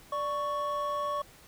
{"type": "tone pair together", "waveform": "triangle", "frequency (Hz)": [587.3, 1111.9], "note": ["D5", "C#6"], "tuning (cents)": [0, 5], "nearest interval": "major seventh", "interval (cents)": 1105, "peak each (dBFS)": [-32, -29], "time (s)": [0.12, 1.22], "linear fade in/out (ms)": 5, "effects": ["pink hiss -55 dBFS RMS until 1.47 s"]}